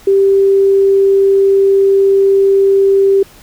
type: tone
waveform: sine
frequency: 392 Hz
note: G4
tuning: in tune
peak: -6 dBFS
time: 0.07-3.23 s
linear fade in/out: 5 ms
effects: pink hiss -41 dBFS RMS until 3.42 s